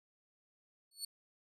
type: tone with exponential growth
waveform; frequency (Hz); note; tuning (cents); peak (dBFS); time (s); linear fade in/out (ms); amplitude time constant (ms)
25% pulse; 4425; C#8; -4; -31; 0.91-1.05; 5; 30
effects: none